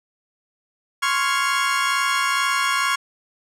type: chord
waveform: 30% pulse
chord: Db major seventh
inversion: third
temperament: equal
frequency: 1046.5 / 1108.7 / 1396.9 / 1661.2 Hz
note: C6 / Db6 / F6 / Ab6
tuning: 0 / 0 / 0 / 0 cents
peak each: -23 / -20 / -22 / -23 dBFS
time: 1.02-2.96 s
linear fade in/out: 10 ms
effects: low-pass 10000 Hz 12 dB/octave